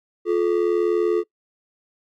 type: ring-modulated tone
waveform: triangle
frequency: 392 Hz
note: G4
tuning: in tune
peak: -12 dBFS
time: 0.25-1.24 s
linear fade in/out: 50 ms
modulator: 40.1 Hz
effects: noise-tail reverb RT60 0.1 s tail -23 dB re dry + Opus 48 kbps